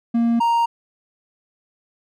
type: tone pair in turn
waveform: triangle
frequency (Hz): 233.1 / 932.4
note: A#3 / A#5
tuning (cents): 0 / 0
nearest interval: 2 octaves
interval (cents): 2400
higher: second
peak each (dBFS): -13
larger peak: neither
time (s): 0.14-0.4 / 0.4-0.66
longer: neither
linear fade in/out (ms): 10
effects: none